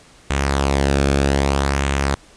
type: tone with flanger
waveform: sawtooth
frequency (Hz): 69.3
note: C#2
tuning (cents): 0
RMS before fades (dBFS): -18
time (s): 0.3-2.15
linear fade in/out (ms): 5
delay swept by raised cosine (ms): 0.2 to 1.03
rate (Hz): 0.63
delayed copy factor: -0.5
effects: pink hiss -48 dBFS RMS until 2.36 s + resampled to 22050 Hz